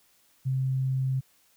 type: tone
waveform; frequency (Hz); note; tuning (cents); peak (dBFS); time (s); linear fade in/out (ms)
sine; 131.8; C3; +13; -24; 0.45-1.21; 20
effects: white hiss -64 dBFS RMS until 1.56 s